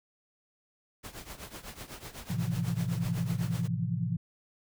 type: noise with tremolo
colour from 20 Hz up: pink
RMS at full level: -41 dBFS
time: 1.03-3.68 s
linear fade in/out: 20 ms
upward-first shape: triangle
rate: 8 Hz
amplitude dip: 85%
type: chord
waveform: sine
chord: F major seventh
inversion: first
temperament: equal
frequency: 110 / 130.81 / 164.81 / 174.61 Hz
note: A2 / C3 / E3 / F3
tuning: 0 / 0 / 0 / 0 cents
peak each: -34 dBFS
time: 2.3-4.17 s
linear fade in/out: 5 ms
effects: none